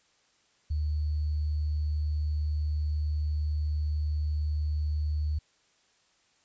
sine tone with sample-and-hold, 75.5 Hz, D2, 48 cents sharp, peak -26 dBFS, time 0.7-5.39 s, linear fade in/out 10 ms, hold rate 4410 Hz, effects white hiss -67 dBFS RMS until 6.44 s + resampled to 16000 Hz

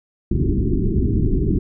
pink low-pass noise, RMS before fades -18 dBFS, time 0.31-1.59 s, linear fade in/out 5 ms, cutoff 400 Hz, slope 96 dB/octave, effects none

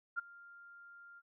sine tone with ADSR envelope, 1396.9 Hz, F6, in tune, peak -31 dBFS, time 0.16-1.22 s, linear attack 27 ms, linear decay 14 ms, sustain -22 dB, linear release 40 ms, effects none

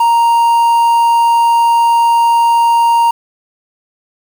triangle tone with quantisation, 932.3 Hz, A#5, in tune, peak -5 dBFS, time 0-3.11 s, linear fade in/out 5 ms, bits 5, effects none

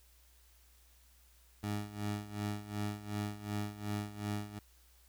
20% pulse tone with tremolo, 103.83 Hz, G#2, in tune, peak -29 dBFS, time 1.63-4.59 s, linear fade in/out 5 ms, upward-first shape sine, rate 2.7 Hz, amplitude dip 80%, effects added 60 Hz sine -63 dBFS peak until 5.08 s + white hiss -67 dBFS RMS until 5.08 s

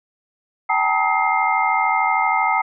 sine tone cluster, 769 / 861 / 934 / 1269 / 2107 Hz, G5 / A5 / A#5 / D#6 / C7, -33 / -38 / +3 / +34 / +12 cents, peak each -22 dBFS, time 0.69-2.62 s, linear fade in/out 10 ms, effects none

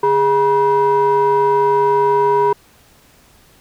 triangle ring-modulated tone, 277.2 Hz, C#4, in tune, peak -6 dBFS, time 0.03-2.53 s, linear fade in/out 5 ms, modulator 688 Hz, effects pink hiss -50 dBFS RMS until 3.6 s

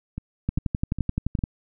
two click trains, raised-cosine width 5 ms, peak -18 / -11 dBFS, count 4 / 12, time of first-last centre 0.18-1.39 / 0.49-1.438 s, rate 2.48 / 11.6 Hz, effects none

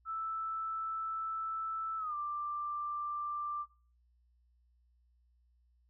sine tone with pitch glide, 1318.5 to 1181.5 Hz, E6 to D6, 0 to +10 cents, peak -35 dBFS, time 0.05-3.66 s, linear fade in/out 50 ms, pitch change -190 cents, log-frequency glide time 1.98-2.15 s, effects noise-tail reverb RT60 0.4 s tail -19 dB re dry + added 60 Hz sine -67 dBFS peak until 5.89 s

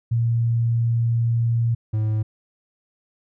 sine / triangle tone pair in turn, 116.54 / 108.33 Hz, A#2 / A2, 0 / -26 cents, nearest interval minor second, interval 126 cents, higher first, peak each -17 dBFS, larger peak neither, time 0.11-1.75 / 1.93-2.23 s, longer first, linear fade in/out 10 ms, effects none

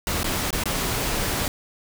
pink noise with dropouts, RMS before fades -25 dBFS, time 0.07-1.48 s, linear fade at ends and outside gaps 1 ms, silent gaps 0.232-0.243 / 0.506-0.528 / 0.637-0.656 s, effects none

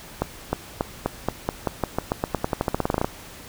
accelerating click train, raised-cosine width 1 ms, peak -7 dBFS, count 24, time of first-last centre 0.22-3.045 s, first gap 310 ms, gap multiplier 0.9, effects pink hiss -42 dBFS RMS until 3.48 s

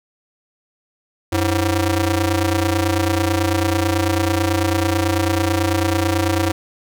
sawtooth ring-modulated tone, 210.9 Hz, G#3, 27 cents sharp, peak -9 dBFS, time 1.32-6.52 s, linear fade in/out 10 ms, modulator 120 Hz, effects none

